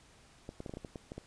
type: clicks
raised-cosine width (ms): 2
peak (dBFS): -28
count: 10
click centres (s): 0.491 / 0.604 / 0.662 / 0.695 / 0.738 / 0.771 / 0.848 / 0.958 / 1.119 / 1.18
effects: pink hiss -61 dBFS RMS until 1.26 s + resampled to 22050 Hz